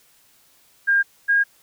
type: tone pair in turn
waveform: sine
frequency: 1607 / 1627.6 Hz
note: G6 / G#6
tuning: +43 / -35 cents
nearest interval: unison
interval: 22 cents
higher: second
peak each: -14 dBFS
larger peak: neither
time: 0.87-1.03 / 1.28-1.44 s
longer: neither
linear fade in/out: 20 ms
effects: white hiss -57 dBFS RMS until 1.62 s